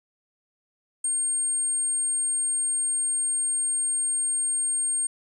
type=tone; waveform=sine; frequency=8550 Hz; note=C9; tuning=36 cents sharp; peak=-20 dBFS; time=1.04-5.07 s; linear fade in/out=5 ms; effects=tanh soft clip ceiling -22 dBFS + 10-bit